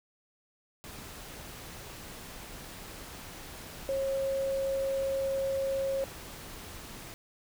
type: tone in noise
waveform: sine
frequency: 542 Hz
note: C#5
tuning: 39 cents flat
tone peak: -28 dBFS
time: 3.89-6.04 s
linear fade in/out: 0 ms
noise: pink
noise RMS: -45 dBFS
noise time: 0.84-7.14 s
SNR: +14 dB
effects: none